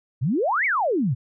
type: exponential two-way sweep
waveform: sine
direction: up then down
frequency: 110 to 2328 to 110 Hz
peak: -19 dBFS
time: 0.21-1.15 s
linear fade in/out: 20 ms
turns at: 0.65 s
effects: none